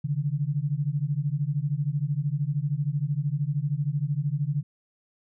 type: beating tone pair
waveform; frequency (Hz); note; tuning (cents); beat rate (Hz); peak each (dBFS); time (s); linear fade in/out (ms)
sine; 138.59 / 151.59; C#3 / D#3; 0 / -45; 13; -27; 0.04-4.63; 10
effects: none